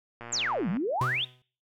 click train, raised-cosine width 0.5 ms, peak -26 dBFS, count 67, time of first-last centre 0.21-0.769 s, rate 118 Hz
sine exponential two-way sweep, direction down then up, 7890 to 160 to 3791 Hz, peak -26 dBFS, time 0.32-1.25 s, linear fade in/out 10 ms, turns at 0.69 s
45% pulse tone with exponential decay, 126 Hz, B2, 35 cents sharp, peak -26 dBFS, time 1.01-1.42 s, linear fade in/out 2 ms, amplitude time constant 89 ms
effects noise-tail reverb RT60 0.4 s tail -20 dB re dry

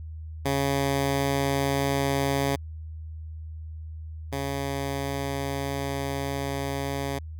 10% pulse tone pair in turn, 138.59 / 138.59 Hz, C#3 / C#3, 0 / 0 cents, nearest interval unison, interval 0 cents, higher neither, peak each -15 / -20 dBFS, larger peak first, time 0.45-2.56 / 4.32-7.19 s, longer second, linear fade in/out 10 ms, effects added 79 Hz sine -35 dBFS peak until 7.39 s

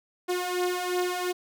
sawtooth beating tone pair, 357.9 / 360.7 Hz, F4 / F#4, +42 / -44 cents, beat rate 2.8 Hz, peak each -27 / -24 dBFS, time 0.28-1.33 s, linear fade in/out 20 ms, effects none

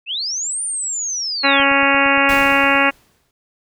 sine linear two-way sweep, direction up then down, 2489 to 9230 to 2736 Hz, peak -20 dBFS, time 0.06-1.67 s, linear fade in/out 50 ms, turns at 0.63 s
harmonic tone, 277.2 Hz, C#4, in tune, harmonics 1 / 2 / 3 / 4 / 5 / 6 / 7 / 8 / 9 / 10, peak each -21 / -21 / -21 / -21 / -21 / -21 / -21 / -21 / -21 / -21 dBFS, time 1.43-2.91 s, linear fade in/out 20 ms
click train, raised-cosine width 5 ms, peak -26 dBFS, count 11, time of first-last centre 1.6-2.753 s, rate 8.67 Hz
pink noise with exponential decay, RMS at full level -26 dBFS, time 2.29-3.31 s, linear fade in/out 1 ms, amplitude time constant 220 ms
effects none

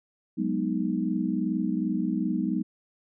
sine chord, G# minor seventh, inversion third, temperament equal, 185 / 207.7 / 246.9 / 311.1 Hz, F#3 / G#3 / B3 / D#4, 0 / 0 / 0 / 0 cents, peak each -30 dBFS, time 0.37-2.63 s, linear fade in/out 20 ms, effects none

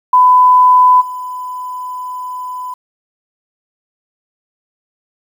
sine tone with level steps, 1002 Hz, B5, 25 cents sharp, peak -4 / -21 dBFS, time 0.13-2.74 s, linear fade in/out 5 ms, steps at 1 s, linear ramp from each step 20 ms, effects 7-bit

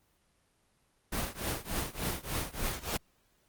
pink noise with tremolo, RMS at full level -31 dBFS, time 1.12-2.97 s, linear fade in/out 5 ms, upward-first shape triangle, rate 3.4 Hz, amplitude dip 95%, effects pink hiss -71 dBFS RMS until 3.48 s + Opus 24 kbps

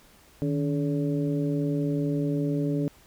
harmonic tone with a mistuned harmonic, 142.6 Hz, C#3, 49 cents sharp, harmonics 1 / 2 / 3 / 4, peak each -27 / -27 / -33 / -37 dBFS, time 0.42-2.88 s, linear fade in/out 0 ms, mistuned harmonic 1, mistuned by +130 cents, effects pink hiss -56 dBFS RMS until 3.06 s

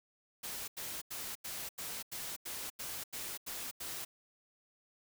white noise bursts, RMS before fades -42 dBFS, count 11, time 0.43-4.05 s, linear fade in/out 10 ms, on 250 ms, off 87 ms, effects none

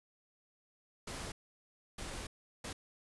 pink noise bursts at uneven times, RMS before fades -43 dBFS, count 3, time 1.07-1.32 / 1.98-2.27 / 2.64-2.73 s, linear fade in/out 5 ms, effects resampled to 24000 Hz

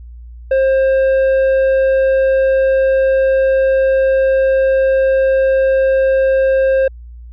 sine tone with tanh clipping, 532 Hz, C5, 29 cents sharp, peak -11 dBFS, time 0.51-6.88 s, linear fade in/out 5 ms, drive 7 dB, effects added 59 Hz sine -31 dBFS peak until 7.32 s

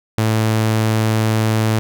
sawtooth tone, 110 Hz, A2, in tune, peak -10 dBFS, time 0.18-1.79 s, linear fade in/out 0 ms, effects none

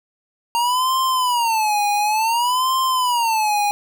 square tone with vibrato, 928 Hz, A#5, 8 cents flat, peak -17 dBFS, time 0.55-3.71 s, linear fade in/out 0 ms, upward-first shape sine, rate 0.56 Hz, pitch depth 210 cents each way, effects none

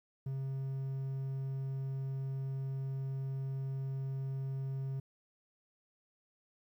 triangle tone, 134.6 Hz, C3, 49 cents sharp, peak -33 dBFS, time 0.26-5 s, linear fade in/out 5 ms, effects 12-bit

